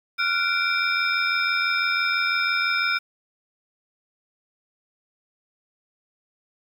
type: tone cluster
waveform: sine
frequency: 1383 / 1469 / 2346 / 3663 / 5140 Hz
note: F6 / F#6 / D7 / A#7 / E8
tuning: -17 / -13 / -2 / -31 / -45 cents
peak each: -25 / -28 / -24 / -31 / -31 dBFS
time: 0.18-2.99 s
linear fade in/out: 20 ms
effects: 8-bit